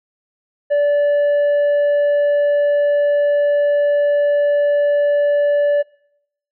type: tone with tanh clipping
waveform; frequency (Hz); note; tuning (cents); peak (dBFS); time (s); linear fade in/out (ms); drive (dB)
sine; 580; D5; -22; -13; 0.7-5.83; 20; 4
effects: noise-tail reverb RT60 0.7 s tail -22 dB re dry